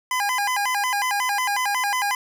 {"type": "tone with vibrato", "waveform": "25% pulse", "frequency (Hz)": 907, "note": "A#5", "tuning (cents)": -48, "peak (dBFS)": -17, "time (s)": [0.11, 2.15], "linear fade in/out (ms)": 2, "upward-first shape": "square", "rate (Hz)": 5.5, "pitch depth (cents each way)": 190, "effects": []}